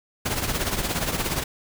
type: noise with tremolo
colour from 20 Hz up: pink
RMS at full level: -23 dBFS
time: 0.25-1.44 s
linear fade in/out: 10 ms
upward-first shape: triangle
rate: 17 Hz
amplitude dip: 70%
effects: none